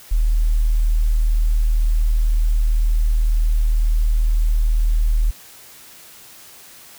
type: tone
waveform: sine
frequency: 39 Hz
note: D#1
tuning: 5 cents sharp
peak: -13 dBFS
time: 0.11-5.31 s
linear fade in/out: 10 ms
effects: white hiss -43 dBFS RMS until 6.98 s